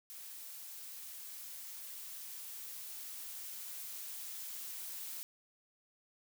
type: noise with level ramp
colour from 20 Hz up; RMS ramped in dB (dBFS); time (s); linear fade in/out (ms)
blue; -49 to -44; 0.1-5.23; 0
effects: none